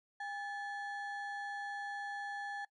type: ring-modulated tone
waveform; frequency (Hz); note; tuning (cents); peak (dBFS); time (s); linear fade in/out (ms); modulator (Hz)
triangle; 1272; D#6; +38; -34; 0.2-2.65; 5; 462
effects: noise-tail reverb RT60 0.1 s tail -22 dB re dry + resampled to 22050 Hz